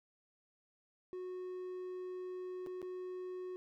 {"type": "tone with dropouts", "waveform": "triangle", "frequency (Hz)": 366.5, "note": "F#4", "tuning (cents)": -16, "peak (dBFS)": -39, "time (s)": [1.13, 3.56], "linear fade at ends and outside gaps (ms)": 0, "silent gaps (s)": [[2.663, 2.67], [2.817, 2.827]], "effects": []}